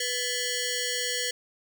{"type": "ring-modulated tone", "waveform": "10% pulse", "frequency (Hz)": 1244.5, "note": "D#6", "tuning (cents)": 0, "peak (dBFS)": -16, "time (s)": [0, 1.31], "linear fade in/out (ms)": 5, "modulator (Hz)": 754, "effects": []}